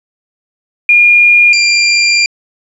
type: tone pair in turn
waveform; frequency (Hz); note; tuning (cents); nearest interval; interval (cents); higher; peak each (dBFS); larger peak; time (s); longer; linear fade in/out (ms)
sine / 25% pulse; 2421 / 2385; D#7 / D7; -48 / +26; unison; 26; first; -3; neither; 0.89-1.53 / 1.53-2.26; second; 2
effects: resampled to 22050 Hz + 7-bit